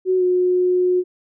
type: tone with pitch glide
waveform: sine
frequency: 371.7 to 362.6 Hz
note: F#4 to F#4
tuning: +8 to -35 cents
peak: -14 dBFS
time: 0.05-1.04 s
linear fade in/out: 50 ms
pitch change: -43 cents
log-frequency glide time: 0.17-0.23 s
effects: none